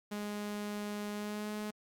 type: tone with pitch glide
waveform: sawtooth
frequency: 207.4 to 211.1 Hz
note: G#3 to G#3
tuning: -2 to +29 cents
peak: -33 dBFS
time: 0.11-1.71 s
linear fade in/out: 10 ms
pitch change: +31 cents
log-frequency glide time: 1.12-1.51 s
effects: Opus 48 kbps